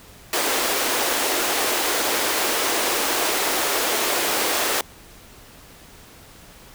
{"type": "high-pass noise", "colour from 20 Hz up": "pink", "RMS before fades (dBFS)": -22, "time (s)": [0.33, 4.81], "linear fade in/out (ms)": 2, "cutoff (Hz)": 330, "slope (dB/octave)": 24, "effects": ["pink hiss -46 dBFS RMS until 6.74 s"]}